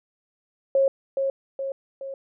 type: tone with echo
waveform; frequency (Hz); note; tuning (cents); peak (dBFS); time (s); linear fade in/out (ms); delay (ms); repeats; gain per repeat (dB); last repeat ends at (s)
sine; 543; C#5; -36; -16; 0.75-0.88; 2; 420; 3; -5; 2.14
effects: none